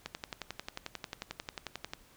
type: click train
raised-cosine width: 0.2 ms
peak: -20 dBFS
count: 22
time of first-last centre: 0.06-1.935 s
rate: 11.2 Hz
effects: pink hiss -61 dBFS RMS until 2.16 s